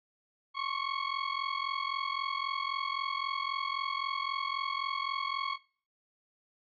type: ring-modulated tone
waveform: sawtooth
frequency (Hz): 1100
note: C#6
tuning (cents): -14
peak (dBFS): -25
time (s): 0.54-5.58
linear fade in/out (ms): 50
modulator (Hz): 21.9
effects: noise-tail reverb RT60 0.4 s tail -19 dB re dry + resampled to 11025 Hz